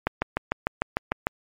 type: click train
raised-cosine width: 0.5 ms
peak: -7 dBFS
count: 9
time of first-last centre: 0.07-1.269 s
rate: 6.67 Hz
effects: MP3 64 kbps